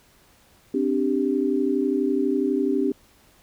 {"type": "chord", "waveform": "sine", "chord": "C suspended second", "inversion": "none", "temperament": "equal", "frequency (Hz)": [261.6, 293.7, 392], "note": ["C4", "D4", "G4"], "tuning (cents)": [0, 0, 0], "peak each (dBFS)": -24, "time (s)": [0.74, 2.92], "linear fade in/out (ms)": 5, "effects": ["pink hiss -57 dBFS RMS until 3.42 s"]}